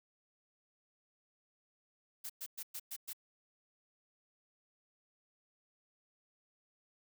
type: noise bursts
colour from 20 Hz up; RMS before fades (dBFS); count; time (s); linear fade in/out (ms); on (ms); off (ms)
blue; -43; 6; 2.24-3.132; 10; 57; 110
effects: none